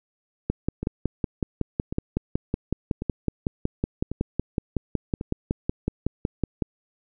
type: two click trains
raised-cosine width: 3 ms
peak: -10 / -16 dBFS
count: 34 / 5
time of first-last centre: 0.5-6.622 / 0.83-5.211 s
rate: 5.39 / 0.913 Hz
effects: none